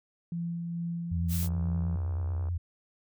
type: tone with tremolo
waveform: sine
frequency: 170 Hz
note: F3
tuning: 46 cents flat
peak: -30 dBFS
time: 0.32-1.96 s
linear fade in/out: 2 ms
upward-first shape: sine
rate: 2.3 Hz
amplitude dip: 25%
type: tone with vibrato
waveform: sine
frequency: 85.3 Hz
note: F2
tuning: 40 cents flat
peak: -28 dBFS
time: 1.11-2.58 s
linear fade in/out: 10 ms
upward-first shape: square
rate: 9.4 Hz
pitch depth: 51 cents each way
type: noise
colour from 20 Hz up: blue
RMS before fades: -37 dBFS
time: 1.28-1.49 s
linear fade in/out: 50 ms
type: click train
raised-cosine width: 1 ms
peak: -34 dBFS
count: 71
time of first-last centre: 1.43-2.486 s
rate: 66.3 Hz
effects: none